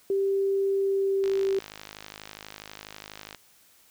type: tone with pitch glide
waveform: sine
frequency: 392 to 388.6 Hz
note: G4 to G4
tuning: 0 to -15 cents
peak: -22 dBFS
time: 0.1-1.59 s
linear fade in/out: 2 ms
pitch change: -15 cents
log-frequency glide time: 0.8-1.47 s
type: click train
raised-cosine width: 0.2 ms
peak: -22 dBFS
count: 111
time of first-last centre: 1.24-3.347 s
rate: 52.2 Hz
effects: white hiss -59 dBFS RMS until 3.9 s